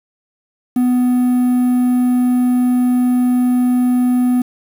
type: tone with quantisation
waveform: triangle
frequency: 248.6 Hz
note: B3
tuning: 12 cents sharp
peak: -9 dBFS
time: 0.76-4.42 s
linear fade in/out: 5 ms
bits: 6
effects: none